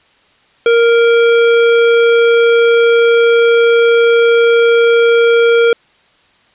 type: tone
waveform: square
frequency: 466.2 Hz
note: A#4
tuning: in tune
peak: -7 dBFS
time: 0.66-5.73 s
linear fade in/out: 2 ms
effects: white hiss -51 dBFS RMS until 6.54 s + resampled to 8000 Hz